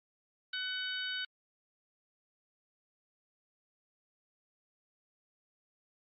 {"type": "harmonic tone with a mistuned harmonic", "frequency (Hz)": 750, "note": "F#5", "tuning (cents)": 23, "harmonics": [2, 3, 4, 5, 6], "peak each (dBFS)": [-38, -48, -40, -43, -47], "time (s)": [0.53, 1.25], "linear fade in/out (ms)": 5, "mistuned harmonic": 6, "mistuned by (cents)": -29, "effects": ["AAC 48 kbps"]}